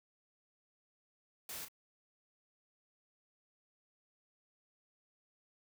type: noise with echo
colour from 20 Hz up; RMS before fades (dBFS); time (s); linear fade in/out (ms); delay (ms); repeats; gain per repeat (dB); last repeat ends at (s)
white; -45; 1.49-1.65; 2; 34; 1; -8; 1.684
effects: none